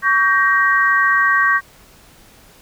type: chord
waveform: sine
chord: G diminished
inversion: second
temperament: just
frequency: 1128.9 / 1568 / 1881.6 Hz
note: Db6 / G6 / Bb6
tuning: +31 / 0 / +16 cents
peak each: -16 dBFS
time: 0.02-1.61 s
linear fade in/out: 50 ms
effects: pink hiss -47 dBFS RMS until 2.61 s